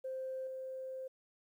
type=tone with level steps; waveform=sine; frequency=523 Hz; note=C5; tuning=1 cent flat; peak=-37 / -40 dBFS; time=0.04-1.08 s; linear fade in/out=10 ms; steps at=0.47 s; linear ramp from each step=2 ms; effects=tanh soft clip ceiling -33 dBFS + 12-bit